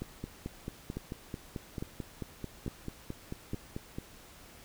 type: two click trains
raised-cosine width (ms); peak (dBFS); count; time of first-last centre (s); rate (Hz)
3; -23 / -24; 4 / 19; 0.97-3.534 / 0.02-3.985; 1.17 / 4.54
effects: pink hiss -54 dBFS RMS until 4.64 s